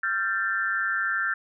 sine tone cluster, 1376 / 1570 / 1777 Hz, F6 / G6 / A6, -26 / +2 / +17 cents, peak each -28 dBFS, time 0.03-1.34 s, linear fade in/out 5 ms, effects none

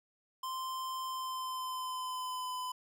square tone with pitch glide, 1041 to 1009 Hz, C6 to B5, -9 to +37 cents, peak -37 dBFS, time 0.43-2.72 s, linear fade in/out 5 ms, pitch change -54 cents, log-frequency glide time 1.05-2.54 s, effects none

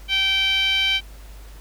10% pulse tone with band-pass filter, 776 Hz, G5, 18 cents flat, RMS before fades -20 dBFS, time 0.08-1.01 s, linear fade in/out 50 ms, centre 2800 Hz, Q 4.9, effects added 50 Hz sine -38 dBFS peak until 1.6 s + pink hiss -49 dBFS RMS until 1.6 s

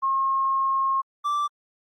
sine / triangle tone pair in turn, 1077 / 1169.6 Hz, C6 / D6, +50 / -7 cents, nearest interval minor second, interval 143 cents, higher second, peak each -20 / -20 dBFS, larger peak neither, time 0.02-1.02 / 1.24-1.48 s, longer first, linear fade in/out 20 ms, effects Opus 24 kbps

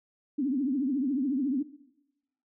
sine tone with vibrato, 271.3 Hz, C#4, 37 cents flat, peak -25 dBFS, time 0.38-1.63 s, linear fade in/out 10 ms, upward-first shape triangle, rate 14 Hz, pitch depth 210 cents each way, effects noise-tail reverb RT60 0.9 s tail -17 dB re dry

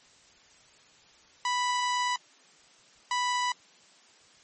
sawtooth tone bursts at uneven times, 987.8 Hz, B5, in tune, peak -22 dBFS, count 2, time 1.45-2.16 / 3.11-3.52 s, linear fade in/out 2 ms, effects white hiss -58 dBFS RMS until 4.43 s + MP3 32 kbps

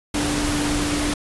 sine tone in noise, 293.7 Hz, D4, in tune, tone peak -23 dBFS, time 0.14-1.14 s, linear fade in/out 5 ms, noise pink, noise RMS -24 dBFS, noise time 0.14-1.14 s, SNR -2 dB, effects resampled to 24000 Hz

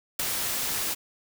white noise with ADSR envelope, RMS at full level -24 dBFS, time 0.19-0.95 s, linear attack 7 ms, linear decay 8 ms, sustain -5 dB, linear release 23 ms, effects none

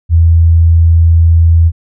sine tone, 82.9 Hz, E2, 10 cents sharp, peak -3 dBFS, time 0.09-1.72 s, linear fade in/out 50 ms, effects none

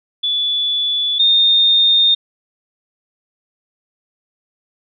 sine tone pair in turn, 3450 / 3655 Hz, A7 / A#7, -35 / -35 cents, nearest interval minor second, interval 100 cents, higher second, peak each -15 / -9 dBFS, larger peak second, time 0.23-1.19 / 1.19-2.15 s, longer neither, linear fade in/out 10 ms, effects none

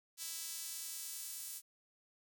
sawtooth tone with high-pass filter sweep, 329.6 Hz, E4, in tune, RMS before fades -45 dBFS, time 0.17-1.62 s, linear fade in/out 50 ms, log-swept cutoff 5800 to 8700 Hz, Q 0.83, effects none

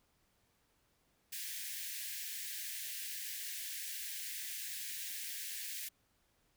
white high-pass noise, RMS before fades -43 dBFS, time 1.32-5.89 s, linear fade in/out 10 ms, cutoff 1600 Hz, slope 96 dB/octave, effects pink hiss -75 dBFS RMS until 6.56 s

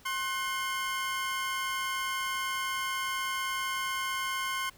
25% pulse tone pair together, 1064.3 / 1500 Hz, C6 / F#6, +29 / +23 cents, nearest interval tritone, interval 594 cents, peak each -28 / -33 dBFS, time 0.05-4.7 s, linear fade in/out 10 ms, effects pink hiss -58 dBFS RMS until 4.77 s

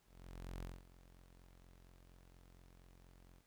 sawtooth tone with ADSR envelope, 44.25 Hz, F1, 23 cents sharp, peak -40 dBFS, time 0.05-3.42 s, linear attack 570 ms, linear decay 200 ms, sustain -17 dB, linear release 29 ms, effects pink hiss -75 dBFS RMS until 3.46 s

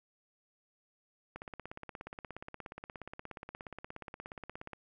click train, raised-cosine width 0.5 ms, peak -28 dBFS, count 58, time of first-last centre 1.36-4.733 s, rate 16.9 Hz, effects none

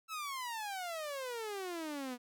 sawtooth exponential sweep, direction down, 1330 to 240 Hz, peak -35 dBFS, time 0.08-2.18 s, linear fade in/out 50 ms, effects none

